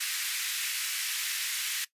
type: high-pass noise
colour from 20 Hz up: pink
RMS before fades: -32 dBFS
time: 0-1.85 s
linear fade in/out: 10 ms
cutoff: 1800 Hz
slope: 24 dB/octave
effects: noise-tail reverb RT60 0.1 s tail -18 dB re dry + resampled to 32000 Hz

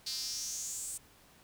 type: tone with high-pass filter sweep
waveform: square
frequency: 141.3 Hz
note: C#3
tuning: 34 cents sharp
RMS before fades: -39 dBFS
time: 0.06-0.98 s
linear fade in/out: 10 ms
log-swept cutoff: 4500 to 8500 Hz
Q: 5.2
effects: pink hiss -61 dBFS RMS until 1.43 s

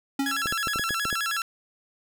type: tone with exponential decay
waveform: square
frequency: 275.1 Hz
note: C#4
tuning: 13 cents flat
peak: -22 dBFS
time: 0.19-0.52 s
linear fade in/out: 5 ms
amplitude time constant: 71 ms
type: tone with vibrato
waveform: sawtooth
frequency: 1500 Hz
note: F#6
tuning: 23 cents sharp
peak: -22 dBFS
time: 0.26-1.42 s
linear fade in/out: 2 ms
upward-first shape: square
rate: 9.5 Hz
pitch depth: 190 cents each way
type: clicks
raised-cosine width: 2 ms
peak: -20 dBFS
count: 8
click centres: 0.458 / 0.525 / 0.672 / 0.759 / 0.795 / 0.907 / 1.054 / 1.128 s
effects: none

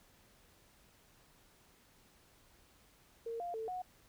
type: tone with pitch steps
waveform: sine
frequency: 460 / 699 / 445.1 / 732 Hz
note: A#4 / F5 / A4 / F#5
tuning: -23 / +1 / +20 / -19 cents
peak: -38 dBFS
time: 3.26-3.82 s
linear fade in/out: 5 ms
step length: 140 ms
effects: pink hiss -66 dBFS RMS until 4.08 s

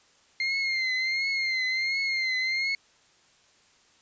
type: tone with vibrato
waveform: 35% pulse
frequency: 2107 Hz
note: C7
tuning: 12 cents sharp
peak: -23 dBFS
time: 0.4-2.75 s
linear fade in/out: 2 ms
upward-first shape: triangle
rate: 1.4 Hz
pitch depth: 71 cents each way
effects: white hiss -61 dBFS RMS until 4.01 s + resampled to 16000 Hz

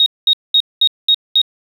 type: tone bursts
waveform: triangle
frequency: 3751 Hz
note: A#7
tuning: 10 cents sharp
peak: -4 dBFS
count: 6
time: 0-1.416 s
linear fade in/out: 2 ms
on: 61 ms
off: 210 ms
effects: tanh soft clip ceiling -6 dBFS

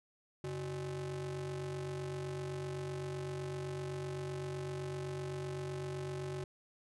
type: ring-modulated tone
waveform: square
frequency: 116.54 Hz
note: A#2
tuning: in tune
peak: -36 dBFS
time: 0.44-6.44 s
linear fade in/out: 0 ms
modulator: 257 Hz
effects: resampled to 24000 Hz + 13-bit

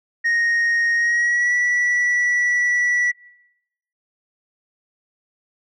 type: tone with pitch glide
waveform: sine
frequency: 1864.7 to 1951.8 Hz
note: A#6 to B6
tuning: 0 to -21 cents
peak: -13 dBFS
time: 0.24-3.12 s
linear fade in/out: 20 ms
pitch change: +79 cents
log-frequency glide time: 0.95-1.55 s
effects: noise-tail reverb RT60 0.9 s tail -24 dB re dry + tanh soft clip ceiling -15 dBFS

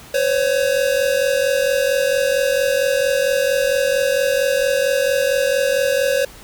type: tone pair together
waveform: square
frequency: 510 / 554.4 Hz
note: C5 / C#5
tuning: -44 / 0 cents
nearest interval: minor second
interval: 144 cents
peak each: -20 / -18 dBFS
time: 0.14-6.25 s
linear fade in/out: 5 ms
effects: pink hiss -41 dBFS RMS until 6.43 s

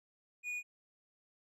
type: tone with tanh clipping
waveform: sine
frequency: 2457 Hz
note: D#7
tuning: 22 cents flat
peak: -38 dBFS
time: 0.43-0.63 s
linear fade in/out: 50 ms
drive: 6 dB
effects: none

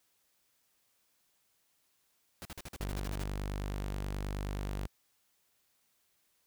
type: noise bursts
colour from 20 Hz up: pink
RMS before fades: -44 dBFS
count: 11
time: 2.42-3.231 s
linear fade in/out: 0 ms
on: 31 ms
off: 47 ms
type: tone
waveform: sawtooth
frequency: 49.42 Hz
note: G1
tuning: 15 cents sharp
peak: -31 dBFS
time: 2.8-4.87 s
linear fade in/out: 10 ms
effects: white hiss -74 dBFS RMS until 6.46 s

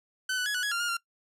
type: tone with pitch steps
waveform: sawtooth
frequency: 1516 / 1488 / 1680 / 1480 / 1672 / 1389 / 1420 / 1382 Hz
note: F#6 / F#6 / G#6 / F#6 / G#6 / F6 / F6 / F6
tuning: +42 / +9 / +19 / 0 / +11 / -10 / +28 / -19 cents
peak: -24 dBFS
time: 0.29-0.97 s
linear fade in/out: 5 ms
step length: 85 ms
effects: noise-tail reverb RT60 0.1 s tail -21 dB re dry + low-pass 11000 Hz 12 dB/octave

